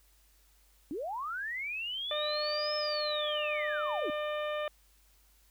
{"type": "linear two-way sweep", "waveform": "sine", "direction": "up then down", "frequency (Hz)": [261.6, 5250, 261.6], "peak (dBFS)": -34, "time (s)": [0.91, 4.1], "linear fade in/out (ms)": 0, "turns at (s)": 2.76}
{"type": "harmonic tone", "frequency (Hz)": 600, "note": "D5", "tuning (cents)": 37, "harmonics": [1, 2, 3, 4, 5, 6], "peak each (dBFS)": [-33, -39, -43, -45, -47, -49], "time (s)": [2.11, 4.68], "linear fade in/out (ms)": 2}
{"effects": ["added 50 Hz sine -64 dBFS peak until 5.5 s", "white hiss -67 dBFS RMS until 5.5 s"]}